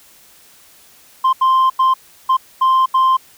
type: tone bursts at uneven times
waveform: sine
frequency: 1046.5 Hz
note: C6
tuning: in tune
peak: -7 dBFS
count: 6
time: 1.24-1.33 / 1.41-1.7 / 1.79-1.94 / 2.29-2.37 / 2.61-2.86 / 2.94-3.17 s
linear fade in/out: 10 ms
effects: tanh soft clip ceiling -9 dBFS + white hiss -47 dBFS RMS until 3.37 s